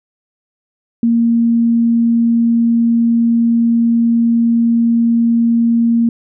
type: tone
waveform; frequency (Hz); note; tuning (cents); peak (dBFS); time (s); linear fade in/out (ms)
sine; 232.4; A#3; -5; -9; 1.03-6.09; 2
effects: none